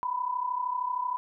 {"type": "tone pair together", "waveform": "sine", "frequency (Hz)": [968, 1001], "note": ["B5", "B5"], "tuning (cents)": [-35, 23], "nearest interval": "minor second", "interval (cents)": 58, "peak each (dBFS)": [-33, -29], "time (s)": [0.03, 1.17], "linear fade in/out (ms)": 0, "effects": []}